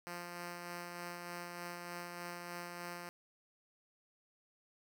5% pulse tone with tremolo, 174.61 Hz, F3, in tune, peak -31 dBFS, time 0.07-3.09 s, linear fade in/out 0 ms, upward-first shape sine, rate 3.3 Hz, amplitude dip 30%, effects none

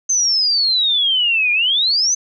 sine exponential two-way sweep, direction down then up, 6290 to 2393 to 6290 Hz, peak -13 dBFS, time 0.09-2.15 s, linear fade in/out 10 ms, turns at 1.52 s, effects none

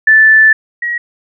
sine tone pair in turn, 1756 / 1904.6 Hz, A6 / A#6, -4 / +37 cents, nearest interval minor second, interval 141 cents, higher second, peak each -3 / -14 dBFS, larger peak first, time 0.07-0.53 / 0.82-0.98 s, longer first, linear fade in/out 5 ms, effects none

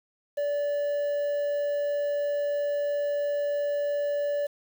triangle tone with quantisation, 579 Hz, D5, 25 cents flat, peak -23 dBFS, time 0.37-4.47 s, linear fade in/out 10 ms, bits 8, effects none

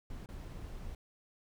brown noise with dropouts, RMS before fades -44 dBFS, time 0.1-0.95 s, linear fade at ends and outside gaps 2 ms, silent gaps 0.26-0.288 s, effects none

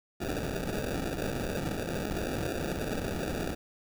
white noise with sample-and-hold, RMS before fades -33 dBFS, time 0.2-3.55 s, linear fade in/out 10 ms, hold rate 1050 Hz, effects none

